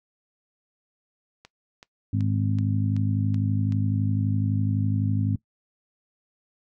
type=click train; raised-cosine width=0.2 ms; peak=-27 dBFS; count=7; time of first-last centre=1.45-3.723 s; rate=2.64 Hz
type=harmonic tone; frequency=51.91 Hz; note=G#1; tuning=in tune; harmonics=2 / 3 / 4 / 5; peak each=-23 / -31 / -30 / -30 dBFS; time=2.13-5.36 s; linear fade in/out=5 ms
effects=noise-tail reverb RT60 0.1 s tail -19 dB re dry